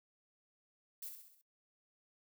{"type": "noise with echo", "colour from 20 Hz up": "violet", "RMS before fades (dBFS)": -45, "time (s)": [1.02, 1.09], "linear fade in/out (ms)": 5, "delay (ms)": 65, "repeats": 5, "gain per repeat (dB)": -5, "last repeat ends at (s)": 1.415, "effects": ["noise-tail reverb RT60 0.1 s tail -21 dB re dry"]}